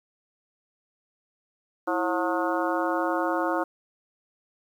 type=harmonic tone with a mistuned harmonic; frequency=180.4 Hz; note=F#3; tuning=44 cents flat; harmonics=2 / 3 / 4 / 5 / 6 / 7 / 8; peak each=-28 / -30 / -31 / -32 / -33 / -33 / -34 dBFS; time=1.87-3.64 s; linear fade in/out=10 ms; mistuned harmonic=2; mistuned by=-150 cents; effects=9-bit